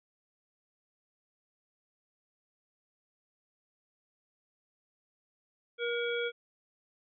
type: harmonic tone with a mistuned harmonic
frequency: 475.4 Hz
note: A#4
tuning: 34 cents sharp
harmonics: 1 / 3 / 5 / 7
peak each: -32 / -37 / -39 / -40 dBFS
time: 5.78-6.32 s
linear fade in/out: 50 ms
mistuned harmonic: 5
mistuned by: -72 cents
effects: none